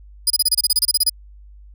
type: tone bursts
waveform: 20% pulse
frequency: 4951 Hz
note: D#8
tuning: 9 cents flat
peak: -7 dBFS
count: 14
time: 0.27-1.096 s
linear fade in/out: 5 ms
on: 33 ms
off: 28 ms
effects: added 50 Hz sine -40 dBFS peak until 1.74 s